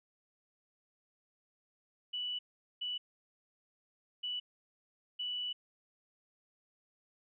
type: tone bursts at uneven times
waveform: sine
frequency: 2960 Hz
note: F#7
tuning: in tune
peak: -35 dBFS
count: 4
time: 2.13-2.39 / 2.81-2.98 / 4.23-4.4 / 5.19-5.53 s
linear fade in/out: 10 ms
effects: none